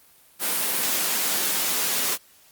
white high-pass noise, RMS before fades -24 dBFS, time 0.39-2.18 s, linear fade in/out 50 ms, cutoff 160 Hz, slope 48 dB/octave, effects white hiss -55 dBFS RMS until 2.51 s + Opus 32 kbps

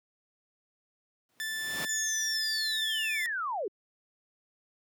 pink noise with exponential growth, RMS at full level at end -34 dBFS, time 1.29-1.85 s, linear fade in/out 1 ms, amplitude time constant 120 ms
sawtooth tone, 1760 Hz, A6, in tune, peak -29 dBFS, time 1.4-3.26 s, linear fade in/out 0 ms
sine linear sweep, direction down, 7040 to 349.2 Hz, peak -30 dBFS, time 1.89-3.68 s, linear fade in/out 5 ms
effects high-pass 150 Hz 12 dB/octave

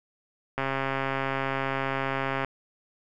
click train, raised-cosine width 0.5 ms, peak -13 dBFS, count 253, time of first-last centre 0.58-2.447 s, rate 135 Hz, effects none

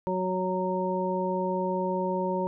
harmonic tone, 185 Hz, F#3, in tune, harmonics 1 / 2 / 3 / 5, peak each -31 / -31 / -31 / -31 dBFS, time 0.07-2.47 s, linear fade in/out 0 ms, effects none

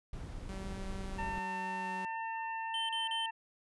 brown noise, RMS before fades -42 dBFS, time 0.13-1.39 s, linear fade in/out 2 ms
sawtooth tone with pitch glide, 192.4 to 188.88 Hz, G3 to F#3, -32 to +36 cents, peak -39 dBFS, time 0.49-2.05 s, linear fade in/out 0 ms, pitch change -32 cents, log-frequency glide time 1.18-1.66 s
harmonic tone, 901 Hz, A5, 41 cents sharp, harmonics 1 / 2 / 3, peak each -37 / -43 / -47 dBFS, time 1.18-3.31 s, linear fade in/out 10 ms
triangle tone bursts, 3100 Hz, G7, 20 cents flat, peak -33 dBFS, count 3, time 2.74-3.26 s, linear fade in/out 2 ms, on 150 ms, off 35 ms
effects resampled to 24000 Hz

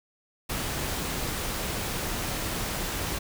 pink noise, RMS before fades -31 dBFS, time 0.49-3.19 s, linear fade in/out 10 ms, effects none

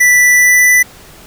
square tone with pitch glide, 1974 to 1986.6 Hz, B6 to B6, -1 to +10 cents, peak -6 dBFS, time 0-0.83 s, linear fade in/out 10 ms, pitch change +11 cents, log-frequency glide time 0.33-0.7 s, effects pink hiss -38 dBFS RMS until 1.26 s

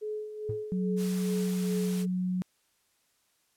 sine tone with tremolo, 426.3 Hz, G#4, 45 cents sharp, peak -31 dBFS, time 0.01-2.07 s, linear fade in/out 20 ms, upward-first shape sine, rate 2.4 Hz, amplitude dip 60%
triangle tone with exponential decay, 110 Hz, A2, in tune, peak -26 dBFS, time 0.49-0.64 s, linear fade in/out 5 ms, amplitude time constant 32 ms
sine tone with pitch glide, 184.6 to 182.8 Hz, F#3 to F#3, -4 to -21 cents, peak -27 dBFS, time 0.72-2.42 s, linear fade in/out 0 ms, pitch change -17 cents, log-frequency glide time 1.43-1.66 s
white noise, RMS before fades -42 dBFS, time 0.96-2.06 s, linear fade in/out 50 ms
effects white hiss -71 dBFS RMS until 3.56 s + low-pass 12000 Hz 12 dB/octave

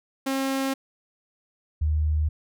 sawtooth / sine tone pair in turn, 269 / 76.67 Hz, C4 / D#2, +48 / -25 cents, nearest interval octave + minor seventh, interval 2173 cents, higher first, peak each -20 dBFS, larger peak neither, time 0.26-0.74 / 1.81-2.29 s, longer neither, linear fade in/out 10 ms, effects none

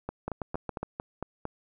two click trains, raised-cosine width 1 ms, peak -19 / -18 dBFS, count 7 / 5, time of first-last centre 0.09-1.454 / 0.28-0.83 s, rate 4.4 / 7.27 Hz, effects none

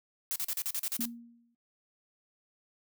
blue noise bursts, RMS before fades -33 dBFS, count 9, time 0.31-1.054 s, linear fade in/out 0 ms, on 48 ms, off 39 ms
sine tone with exponential decay, 235.2 Hz, A#3, 16 cents sharp, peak -32 dBFS, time 0.99-1.55 s, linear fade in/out 5 ms, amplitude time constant 120 ms
effects noise-tail reverb RT60 0.2 s tail -20 dB re dry

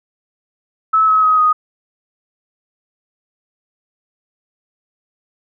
sine tone with pitch steps, 1300 / 1281.4 / 1263 / 1244.9 Hz, E6 / E6 / D#6 / D#6, -24 / -49 / +26 / +1 cents, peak -9 dBFS, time 0.93-1.53 s, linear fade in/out 10 ms, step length 150 ms, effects none

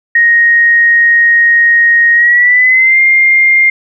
sine tone with pitch glide, 1871 to 2112 Hz, A#6 to C7, +6 to +16 cents, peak -4 dBFS, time 0.15-3.7 s, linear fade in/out 5 ms, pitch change +210 cents, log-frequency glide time 2.13-3 s, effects none

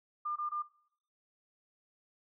sine tone bursts, 1201 Hz, D6, 38 cents sharp, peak -33 dBFS, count 3, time 0.25-0.624 s, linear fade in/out 10 ms, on 110 ms, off 22 ms, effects noise-tail reverb RT60 0.6 s tail -19 dB re dry

